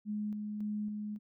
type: tone with tremolo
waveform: sine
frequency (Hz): 210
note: G#3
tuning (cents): +19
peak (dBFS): -33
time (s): 0.05-1.19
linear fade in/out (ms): 50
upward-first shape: square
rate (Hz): 1.8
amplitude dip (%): 30
effects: none